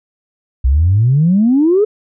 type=exponential sweep; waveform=sine; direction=up; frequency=60.8 to 438.3 Hz; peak=-7 dBFS; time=0.64-1.85 s; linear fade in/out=10 ms; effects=tanh soft clip ceiling -3 dBFS